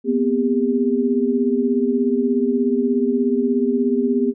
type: tone cluster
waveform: sine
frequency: 238.2 / 254.9 / 402.4 Hz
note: A#3 / C4 / G4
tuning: +38 / -45 / +45 cents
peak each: -20 dBFS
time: 0.04-4.34 s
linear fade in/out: 50 ms
effects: none